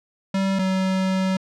square tone pair in turn, 193.4 / 188.98 Hz, G3 / F#3, -23 / +37 cents, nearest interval unison, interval 40 cents, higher first, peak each -20 dBFS, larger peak neither, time 0.34-0.59 / 0.59-1.37 s, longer second, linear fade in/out 5 ms, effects low-pass 6000 Hz 12 dB/octave

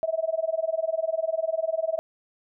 sine tone with tremolo, 648 Hz, E5, 30 cents flat, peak -20 dBFS, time 0.03-1.99 s, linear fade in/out 0 ms, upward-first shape sine, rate 20 Hz, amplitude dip 95%, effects none

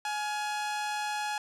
sawtooth tone pair together, 840.8 / 1414 Hz, G#5 / F6, +21 / +21 cents, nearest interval major sixth, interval 900 cents, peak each -27 / -39 dBFS, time 0.05-1.38 s, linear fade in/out 2 ms, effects low-pass 9000 Hz 12 dB/octave

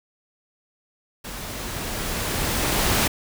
pink noise with level ramp, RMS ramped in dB -35 to -19 dBFS, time 1.24-3.08 s, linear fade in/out 10 ms, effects none

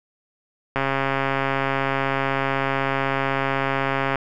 click train, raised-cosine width 0.5 ms, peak -7 dBFS, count 463, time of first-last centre 0.76-4.157 s, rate 136 Hz, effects none

